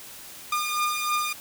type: beating tone pair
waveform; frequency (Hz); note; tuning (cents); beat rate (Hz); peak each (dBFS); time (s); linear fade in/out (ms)
sawtooth; 1209 / 1212.2; D6 / D#6; +50 / -46; 3.2; -26 / -22; 0.52-1.33; 5
effects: white hiss -43 dBFS RMS until 1.4 s